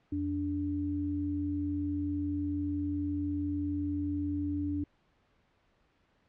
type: tone pair together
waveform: sine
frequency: 86.5 / 291 Hz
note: F2 / D4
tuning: -16 / -16 cents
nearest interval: octave + major sixth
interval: 2100 cents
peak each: -36 / -31 dBFS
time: 0.12-4.84 s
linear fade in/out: 5 ms
effects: pink hiss -70 dBFS RMS until 6.28 s + low-pass 3000 Hz 12 dB/octave